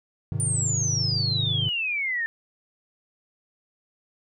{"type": "chord", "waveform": "triangle", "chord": "Ab major", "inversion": "none", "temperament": "just", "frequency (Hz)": [103.83, 129.78, 155.74], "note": ["Ab2", "C3", "Eb3"], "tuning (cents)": [0, -14, 2], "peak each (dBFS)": [-27, -27, -29], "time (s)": [0.32, 1.69], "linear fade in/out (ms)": 0}
{"type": "exponential sweep", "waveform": "sine", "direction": "down", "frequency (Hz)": [9320, 1781], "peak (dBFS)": -24, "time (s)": [0.4, 2.26], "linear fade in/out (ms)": 0}
{"effects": []}